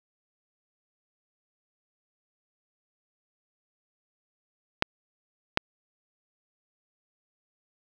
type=clicks; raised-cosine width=0.3 ms; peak=-4 dBFS; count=2; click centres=4.824 / 5.574 s; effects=none